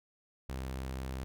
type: tone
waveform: sawtooth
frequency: 65.41 Hz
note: C2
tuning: in tune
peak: -33 dBFS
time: 0.49-1.24 s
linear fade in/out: 0 ms
effects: none